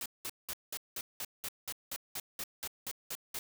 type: noise bursts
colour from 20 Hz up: white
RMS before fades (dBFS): -39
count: 15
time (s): 0.01-3.39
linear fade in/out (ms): 2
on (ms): 48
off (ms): 190
effects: none